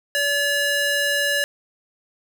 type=tone with high-pass filter; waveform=square; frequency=572 Hz; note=D5; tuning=46 cents flat; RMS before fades=-21 dBFS; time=0.15-1.44 s; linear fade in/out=0 ms; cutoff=1200 Hz; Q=1.5; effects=none